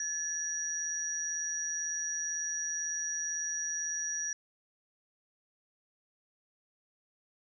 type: tone pair together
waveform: sine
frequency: 1722 / 5769 Hz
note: A6 / F#8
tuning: -38 / -45 cents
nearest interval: octave + major sixth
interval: 2093 cents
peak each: -39 / -33 dBFS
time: 0-4.33 s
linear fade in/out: 2 ms
effects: none